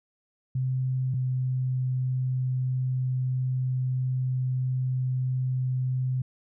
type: tone pair in turn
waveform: sine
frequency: 129.5 / 128.46 Hz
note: C3 / C3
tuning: -17 / -31 cents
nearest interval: unison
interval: 14 cents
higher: first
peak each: -24 dBFS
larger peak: neither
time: 0.55-1.14 / 1.14-6.22 s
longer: second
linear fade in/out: 5 ms
effects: none